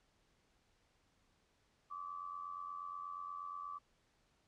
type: tone with amplitude modulation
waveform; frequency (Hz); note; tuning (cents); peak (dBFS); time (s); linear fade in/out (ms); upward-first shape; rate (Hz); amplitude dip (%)
sine; 1154; D6; -31; -40; 1.9-3.79; 20; sine; 88.4; 70
effects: pink hiss -75 dBFS RMS until 4.47 s + low-pass 7000 Hz 12 dB/octave